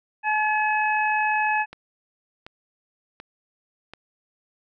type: harmonic tone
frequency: 854 Hz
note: G#5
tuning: 48 cents sharp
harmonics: 1 / 2 / 3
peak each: -22 / -25 / -27 dBFS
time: 0.23-1.66 s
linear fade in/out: 50 ms
type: click train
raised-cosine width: 0.3 ms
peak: -23 dBFS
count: 4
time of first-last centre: 1.73-3.936 s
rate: 1.36 Hz
effects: none